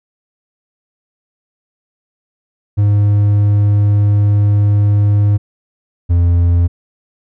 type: tone pair in turn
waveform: triangle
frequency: 102.8 / 86.44 Hz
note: G#2 / F2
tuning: -17 / -17 cents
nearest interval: minor third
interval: 300 cents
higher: first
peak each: -6 dBFS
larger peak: neither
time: 2.77-5.38 / 6.09-6.68 s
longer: first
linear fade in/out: 20 ms
effects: none